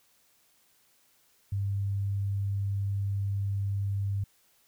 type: tone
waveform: sine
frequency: 99.4 Hz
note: G2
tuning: 25 cents sharp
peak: -27 dBFS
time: 1.52-4.24 s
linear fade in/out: 5 ms
effects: white hiss -66 dBFS RMS until 4.67 s